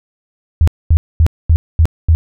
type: tone bursts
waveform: sine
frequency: 80.8 Hz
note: E2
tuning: 34 cents flat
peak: -5 dBFS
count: 6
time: 0.61-2.15 s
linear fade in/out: 0 ms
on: 65 ms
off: 230 ms
effects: none